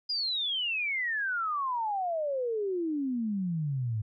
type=exponential sweep; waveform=sine; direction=down; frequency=4978 to 104 Hz; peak=-28 dBFS; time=0.09-4.02 s; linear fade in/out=10 ms; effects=none